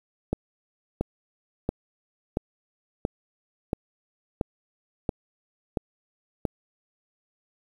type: click train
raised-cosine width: 2 ms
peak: -11 dBFS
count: 10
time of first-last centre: 0.33-6.452 s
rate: 1.47 Hz
effects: 8-bit

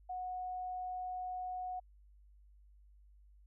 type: tone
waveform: sine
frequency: 733 Hz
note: F#5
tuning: 16 cents flat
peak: -38 dBFS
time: 0.09-1.8 s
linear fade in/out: 10 ms
effects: added 50 Hz sine -59 dBFS peak until 3.46 s

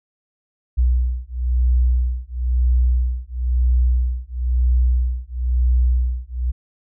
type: beating tone pair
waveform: sine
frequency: 61.2 / 62.2 Hz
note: B1 / B1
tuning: -15 / +13 cents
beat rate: 1 Hz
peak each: -18 dBFS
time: 0.77-6.52 s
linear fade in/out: 20 ms
effects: none

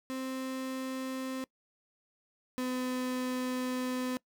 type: tone pair in turn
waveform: 35% pulse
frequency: 261.6 / 253.6 Hz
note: C4 / B3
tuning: 0 / +46 cents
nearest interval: minor second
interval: 54 cents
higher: first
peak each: -33 / -30 dBFS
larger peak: second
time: 0.1-1.44 / 2.58-4.17 s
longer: second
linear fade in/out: 0 ms
effects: noise-tail reverb RT60 0.1 s tail -23 dB re dry

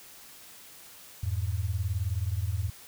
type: beating tone pair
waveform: sine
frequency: 85 / 104 Hz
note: F2 / G#2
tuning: -46 / +3 cents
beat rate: 19 Hz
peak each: -30 dBFS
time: 1.23-2.7 s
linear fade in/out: 5 ms
effects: white hiss -50 dBFS RMS until 2.87 s

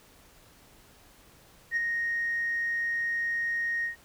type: tone with ADSR envelope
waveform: sine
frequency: 1864.7 Hz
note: A#6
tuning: in tune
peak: -21 dBFS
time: 1.71-3.96 s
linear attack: 57 ms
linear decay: 12 ms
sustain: -5 dB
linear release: 120 ms
effects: tanh soft clip ceiling -22 dBFS + pink hiss -57 dBFS RMS until 4.04 s

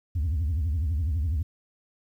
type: tone with vibrato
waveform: sine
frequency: 78.7 Hz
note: D#2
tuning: 20 cents sharp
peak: -21 dBFS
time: 0.15-1.43 s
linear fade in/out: 10 ms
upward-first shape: triangle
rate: 12 Hz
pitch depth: 290 cents each way
effects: tanh soft clip ceiling -22 dBFS + 10-bit

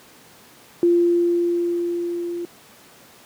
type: tone with level ramp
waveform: sine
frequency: 345.7 Hz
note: F4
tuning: 18 cents flat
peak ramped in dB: -12 to -25 dBFS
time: 0.83-2.45 s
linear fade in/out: 0 ms
effects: pink hiss -48 dBFS RMS until 3.25 s + high-pass 150 Hz 12 dB/octave

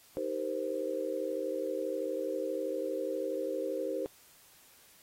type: chord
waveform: sine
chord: C minor seventh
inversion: first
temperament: just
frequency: 314 / 392.4 / 470.9 / 523.3 Hz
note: Eb4 / G4 / Bb4 / C5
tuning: +16 / +2 / +18 / 0 cents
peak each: -39 / -38 / -38 / -35 dBFS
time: 0.17-4.06 s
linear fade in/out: 0 ms
effects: white hiss -60 dBFS RMS until 5.02 s + AAC 48 kbps

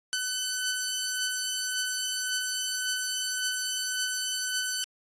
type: beating tone pair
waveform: 10% pulse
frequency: 1507 / 1508.8 Hz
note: F#6 / F#6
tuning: +31 / +33 cents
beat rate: 1.8 Hz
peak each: -27 / -21 dBFS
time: 0.13-4.84 s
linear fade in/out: 0 ms
effects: AAC 32 kbps

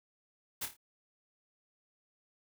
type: noise with echo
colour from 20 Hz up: white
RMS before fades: -37 dBFS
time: 0.61-0.66 s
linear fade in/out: 10 ms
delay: 27 ms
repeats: 4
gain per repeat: -7 dB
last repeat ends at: 0.768 s
effects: none

